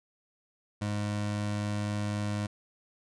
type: tone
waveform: 25% pulse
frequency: 103.83 Hz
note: G#2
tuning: in tune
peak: -26 dBFS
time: 0.81-2.47 s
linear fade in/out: 10 ms
effects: resampled to 22050 Hz